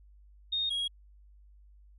sine / triangle tone pair in turn, 3697 / 3294 Hz, A#7 / G#7, -15 / -15 cents, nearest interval major second, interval 200 cents, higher first, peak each -28 dBFS, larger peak neither, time 0.52-0.7 / 0.7-0.88 s, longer neither, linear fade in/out 10 ms, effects added 50 Hz sine -54 dBFS peak until 1.98 s + resampled to 32000 Hz

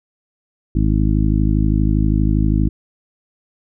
harmonic tone, 52.5 Hz, G#1, 19 cents sharp, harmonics 1 / 2 / 3 / 4 / 5 / 6, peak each -16 / -19 / -21 / -22 / -23 / -24 dBFS, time 0.75-2.69 s, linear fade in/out 5 ms, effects none

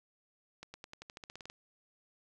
accelerating click train, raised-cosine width 0.2 ms, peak -29 dBFS, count 13, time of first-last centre 0.63-1.499 s, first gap 110 ms, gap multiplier 0.92, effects none

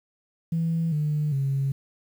sine tone with pitch steps, 164.81 / 150.26 / 137 Hz, E3 / D3 / C#3, 0 / +40 / -20 cents, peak -21 dBFS, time 0.52-1.72 s, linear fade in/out 5 ms, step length 400 ms, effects tanh soft clip ceiling -18 dBFS + 9-bit

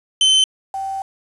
40% pulse / sine tone pair in turn, 3071 / 776.9 Hz, G7 / G5, -36 / -16 cents, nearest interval 2 octaves, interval 2380 cents, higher first, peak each -10 / -22 dBFS, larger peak first, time 0.21-0.44 / 0.74-1.02 s, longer second, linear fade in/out 2 ms, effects resampled to 24000 Hz + 7-bit

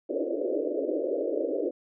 white band-pass noise, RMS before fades -29 dBFS, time 0.09-1.71 s, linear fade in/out 10 ms, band 280 to 600 Hz, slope 96 dB/octave, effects none

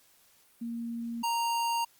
sine / square tone pair in turn, 233.1 / 930.7 Hz, A#3 / A#5, 0 / -3 cents, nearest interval 2 octaves, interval 2397 cents, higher second, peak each -33 / -28 dBFS, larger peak second, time 0.61-1.23 / 1.23-1.85 s, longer neither, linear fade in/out 10 ms, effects white hiss -63 dBFS RMS until 1.99 s + Opus 48 kbps

